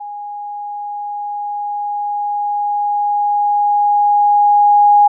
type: tone with level ramp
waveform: sine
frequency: 824 Hz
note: G#5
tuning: 14 cents flat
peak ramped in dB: -25 to -5 dBFS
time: 0-5.08 s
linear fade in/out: 10 ms
effects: none